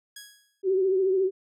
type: tone with exponential decay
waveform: 10% pulse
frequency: 1661.2 Hz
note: G#6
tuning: in tune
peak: -30 dBFS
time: 0.16-0.62 s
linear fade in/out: 5 ms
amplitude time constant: 100 ms
type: tone with vibrato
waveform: sine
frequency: 379.9 Hz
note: F#4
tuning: 46 cents sharp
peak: -20 dBFS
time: 0.63-1.31 s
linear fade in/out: 50 ms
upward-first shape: triangle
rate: 14 Hz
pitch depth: 65 cents each way
effects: none